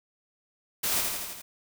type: noise with echo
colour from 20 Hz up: white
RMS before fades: -28 dBFS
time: 0.83-1.01 s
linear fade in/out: 10 ms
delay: 82 ms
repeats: 5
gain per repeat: -3 dB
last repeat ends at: 1.42 s
effects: none